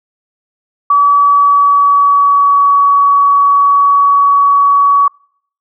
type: tone with pitch glide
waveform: sine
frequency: 1144 to 1130.2 Hz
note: D6 to C#6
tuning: -46 to +33 cents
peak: -5 dBFS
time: 0.9-5.08 s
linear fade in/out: 5 ms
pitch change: -21 cents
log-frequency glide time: 1.15-2.74 s
effects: noise-tail reverb RT60 0.6 s tail -25 dB re dry